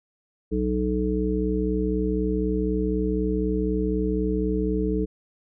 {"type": "harmonic tone", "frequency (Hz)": 62, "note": "B1", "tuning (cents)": 7, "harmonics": [1, 3, 5, 7], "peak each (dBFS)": [-27, -27, -27, -27], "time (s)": [0.51, 5.06], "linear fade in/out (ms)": 20, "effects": []}